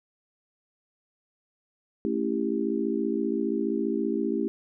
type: chord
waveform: sine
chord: A dominant seventh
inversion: none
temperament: just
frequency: 220 / 275 / 330 / 396 Hz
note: A3 / C#4 / E4 / G4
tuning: 0 / -14 / +2 / +18 cents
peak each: -30 dBFS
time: 2.05-4.48 s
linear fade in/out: 0 ms
effects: none